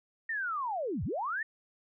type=linear two-way sweep; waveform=sine; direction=down then up; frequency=1864 to 65.41 to 1864 Hz; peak=-31 dBFS; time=0.29-1.43 s; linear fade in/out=5 ms; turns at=1.04 s; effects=none